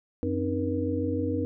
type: tone cluster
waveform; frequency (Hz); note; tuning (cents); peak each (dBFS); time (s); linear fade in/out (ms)
sine; 93.5 / 262 / 281.8 / 308.6 / 477.5; F#2 / C4 / C#4 / D#4 / A#4; +19 / +2 / +29 / -14 / +42; -31 / -31 / -38 / -31 / -31; 0.23-1.45; 0
effects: none